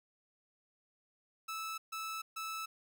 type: tone bursts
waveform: sawtooth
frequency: 1310 Hz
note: E6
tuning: 11 cents flat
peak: -35 dBFS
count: 3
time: 1.48-2.66 s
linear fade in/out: 10 ms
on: 300 ms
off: 140 ms
effects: 12-bit